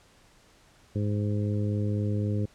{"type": "harmonic tone", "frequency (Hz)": 103.83, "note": "G#2", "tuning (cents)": 0, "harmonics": [1, 2, 3, 4, 5], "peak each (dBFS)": [-26, -32, -36, -38, -40], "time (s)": [0.95, 2.46], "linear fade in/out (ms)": 10, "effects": ["pink hiss -59 dBFS RMS until 2.54 s", "low-pass 9000 Hz 12 dB/octave"]}